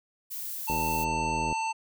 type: noise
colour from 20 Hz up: violet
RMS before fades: -36 dBFS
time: 0.3-1.05 s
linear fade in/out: 20 ms
type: harmonic tone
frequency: 892 Hz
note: A5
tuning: 23 cents sharp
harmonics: 1 / 3 / 5 / 7 / 9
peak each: -28 / -35 / -46 / -45 / -46 dBFS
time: 0.67-1.73 s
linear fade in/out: 20 ms
type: click train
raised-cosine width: 2 ms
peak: -21 dBFS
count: 67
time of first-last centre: 0.7-1.526 s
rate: 79.9 Hz
effects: none